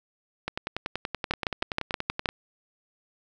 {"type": "two click trains", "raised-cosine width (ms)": 0.3, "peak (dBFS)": [-13, -9], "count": [20, 7], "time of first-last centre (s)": [[0.48, 2.29], [1.31, 2.258]], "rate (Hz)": [10.5, 6.33], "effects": []}